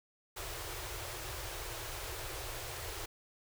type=band-stop noise; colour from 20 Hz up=pink; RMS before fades=-42 dBFS; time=0.36-3.06 s; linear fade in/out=10 ms; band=130 to 320 Hz; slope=96 dB/octave; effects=none